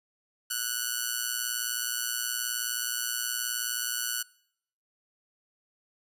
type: tone with amplitude modulation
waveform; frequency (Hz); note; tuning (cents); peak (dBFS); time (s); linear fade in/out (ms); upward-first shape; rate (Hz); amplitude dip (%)
5% pulse; 1478; F#6; -2; -14; 0.5-4.23; 10; sine; 119; 75
effects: noise-tail reverb RT60 0.7 s tail -24 dB re dry + resampled to 32000 Hz